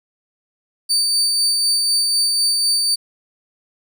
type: tone with tremolo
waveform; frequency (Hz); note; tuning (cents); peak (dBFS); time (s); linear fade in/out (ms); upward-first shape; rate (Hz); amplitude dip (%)
30% pulse; 4600; D8; -37; -11; 0.89-2.96; 20; sine; 4; 25
effects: none